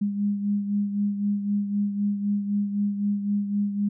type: beating tone pair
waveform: sine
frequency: 203.1 / 207 Hz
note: G#3 / G#3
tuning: -38 / -5 cents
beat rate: 3.9 Hz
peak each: -23 / -31 dBFS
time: 0.01-3.89 s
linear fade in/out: 10 ms
effects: none